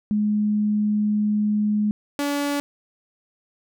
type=tone pair in turn; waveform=sine / sawtooth; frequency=210 / 286.4 Hz; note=G#3 / D4; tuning=+19 / -43 cents; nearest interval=perfect fourth; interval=538 cents; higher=second; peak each=-18 dBFS; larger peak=neither; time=0.11-1.91 / 2.19-2.6 s; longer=first; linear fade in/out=0 ms; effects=none